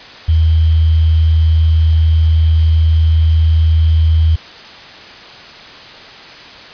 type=tone with sample-and-hold; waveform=sine; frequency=80.1 Hz; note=E2; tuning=49 cents flat; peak=-7 dBFS; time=0.28-4.36 s; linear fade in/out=10 ms; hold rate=3150 Hz; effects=white hiss -34 dBFS RMS until 6.73 s + resampled to 11025 Hz